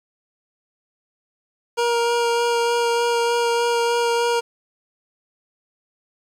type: tone with vibrato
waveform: 25% pulse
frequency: 471.3 Hz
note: A#4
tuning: 19 cents sharp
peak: -14 dBFS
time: 1.77-4.41 s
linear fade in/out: 20 ms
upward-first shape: sine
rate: 3.3 Hz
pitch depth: 11 cents each way
effects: low-pass 9000 Hz 12 dB/octave + 8-bit